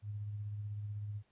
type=tone with tremolo; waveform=sine; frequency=103.83 Hz; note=G#2; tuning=in tune; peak=-37 dBFS; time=0.02-1.23 s; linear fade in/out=50 ms; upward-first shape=sine; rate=16 Hz; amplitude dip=30%; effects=pink hiss -75 dBFS RMS until 1.31 s + resampled to 8000 Hz